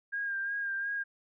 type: tone with vibrato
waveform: sine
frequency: 1611 Hz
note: G6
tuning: 47 cents sharp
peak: -31 dBFS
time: 0.12-1.04 s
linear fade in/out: 20 ms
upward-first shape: sine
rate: 2.8 Hz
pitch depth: 31 cents each way
effects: none